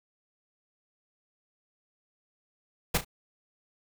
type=noise with echo; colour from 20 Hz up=pink; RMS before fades=-24 dBFS; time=2.94-2.98 s; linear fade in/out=10 ms; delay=34 ms; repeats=2; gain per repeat=-11 dB; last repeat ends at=3.048 s; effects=none